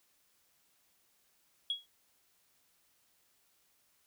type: tone with exponential decay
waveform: sine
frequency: 3322 Hz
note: G#7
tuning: in tune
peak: -27 dBFS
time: 1.7-1.86 s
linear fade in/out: 2 ms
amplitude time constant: 33 ms
effects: tanh soft clip ceiling -26 dBFS + white hiss -72 dBFS RMS until 4.06 s